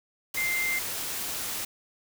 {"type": "tone in noise", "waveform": "sine", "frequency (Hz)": 2093, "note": "C7", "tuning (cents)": 0, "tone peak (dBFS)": -26, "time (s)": [0.37, 0.79], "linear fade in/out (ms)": 5, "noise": "white", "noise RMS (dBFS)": -33, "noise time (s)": [0.34, 1.65], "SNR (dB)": 4, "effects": []}